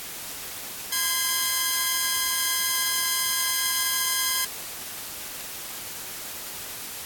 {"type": "tone pair together", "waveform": "5% pulse", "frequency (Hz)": [1030, 1629], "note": ["C6", "G#6"], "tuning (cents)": [-28, -34], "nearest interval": "minor sixth", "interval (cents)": 794, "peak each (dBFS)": [-14, -14], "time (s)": [0.92, 4.45], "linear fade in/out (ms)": 5, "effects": ["white hiss -36 dBFS RMS until 7.05 s", "AAC 64 kbps"]}